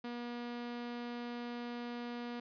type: tone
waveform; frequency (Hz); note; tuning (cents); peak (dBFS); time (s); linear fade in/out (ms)
sawtooth; 240; B3; -49; -36; 0.04-2.4; 5
effects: resampled to 11025 Hz + 13-bit